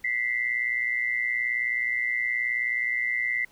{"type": "tone pair together", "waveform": "sine", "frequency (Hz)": [1967, 2086], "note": ["B6", "C7"], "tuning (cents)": [-7, -6], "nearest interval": "minor second", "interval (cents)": 101, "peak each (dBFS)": -27, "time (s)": [0.04, 3.45], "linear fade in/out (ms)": 5, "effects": ["pink hiss -59 dBFS RMS until 3.51 s"]}